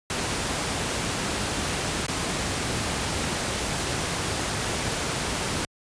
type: noise with dropouts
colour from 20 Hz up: pink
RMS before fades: -27 dBFS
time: 0.1-5.65 s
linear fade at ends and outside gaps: 1 ms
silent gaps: 2.066-2.082 s
effects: high-pass 60 Hz 12 dB/octave + resampled to 22050 Hz